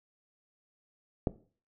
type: click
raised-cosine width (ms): 2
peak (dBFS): -13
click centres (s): 1.272
effects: noise-tail reverb RT60 0.4 s tail -17 dB re dry